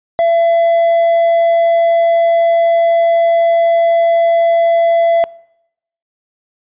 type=tone; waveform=triangle; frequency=673 Hz; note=E5; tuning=36 cents sharp; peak=-7 dBFS; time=0.19-5.24 s; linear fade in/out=0 ms; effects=noise-tail reverb RT60 0.8 s tail -23 dB re dry + resampled to 8000 Hz